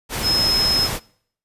sine tone in noise, 5160 Hz, E8, 38 cents flat, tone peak -16 dBFS, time 0.22-0.89 s, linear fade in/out 50 ms, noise pink, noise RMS -25 dBFS, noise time 0.09-1 s, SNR +6 dB, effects noise-tail reverb RT60 0.6 s tail -23 dB re dry + resampled to 32000 Hz

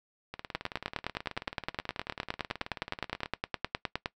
two click trains, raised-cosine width 0.3 ms, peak -22 / -14 dBFS, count 55 / 35, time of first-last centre 0.34-3.259 / 0.55-4.059 s, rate 18.5 / 9.69 Hz, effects noise-tail reverb RT60 0.1 s tail -19 dB re dry

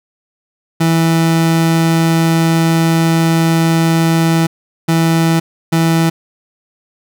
30% pulse tone bursts at uneven times, 164.2 Hz, E3, 6 cents flat, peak -7 dBFS, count 3, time 0.8-4.47 / 4.88-5.4 / 5.72-6.1 s, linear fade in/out 10 ms, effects none

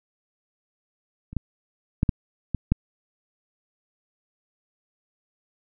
clicks, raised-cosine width 5 ms, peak -26 / -12 / -7 / -7 / -12 / -6 dBFS, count 6, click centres 1.33 / 1.367 / 2.031 / 2.092 / 2.547 / 2.72 s, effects none

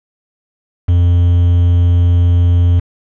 triangle tone with quantisation, 87.31 Hz, F2, in tune, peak -5 dBFS, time 0.88-2.8 s, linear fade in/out 10 ms, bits 5, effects low-pass 2000 Hz 12 dB/octave

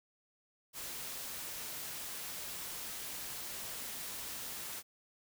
white noise, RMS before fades -43 dBFS, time 0.73-4.83 s, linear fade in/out 50 ms, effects none

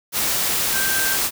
sine tone in noise, 1568 Hz, G6, in tune, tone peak -23 dBFS, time 0.72-1.18 s, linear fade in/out 50 ms, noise white, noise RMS -21 dBFS, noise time 0.12-1.31 s, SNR -5 dB, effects none

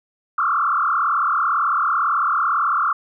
sine tone with frequency modulation, 1256 Hz, D#6, 16 cents sharp, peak -16 dBFS, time 0.38-2.93 s, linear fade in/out 5 ms, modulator 38 Hz, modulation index 4.1, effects none

